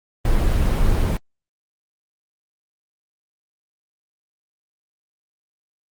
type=noise; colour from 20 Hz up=brown; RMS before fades=-17 dBFS; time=0.25-1.17 s; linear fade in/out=2 ms; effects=Opus 24 kbps